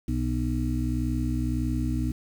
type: harmonic tone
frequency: 61.74 Hz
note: B1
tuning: in tune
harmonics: 1 / 2 / 4 / 5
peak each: -28 / -30 / -30 / -32 dBFS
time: 0.08-2.12 s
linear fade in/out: 5 ms
effects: 8-bit